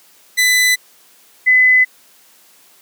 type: tone pair in turn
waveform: sawtooth / sine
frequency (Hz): 2000 / 2014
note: B6 / B6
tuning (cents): +21 / +33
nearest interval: unison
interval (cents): 12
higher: second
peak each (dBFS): -7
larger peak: neither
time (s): 0.37-0.76 / 1.46-1.85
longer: neither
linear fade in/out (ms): 20
effects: white hiss -49 dBFS RMS until 2.81 s + high-pass 200 Hz 12 dB/octave